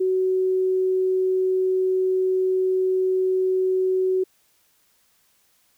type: tone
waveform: sine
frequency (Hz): 373.9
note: F#4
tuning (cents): +18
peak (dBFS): -18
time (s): 0-4.24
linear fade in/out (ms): 10
effects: white hiss -63 dBFS RMS until 5.77 s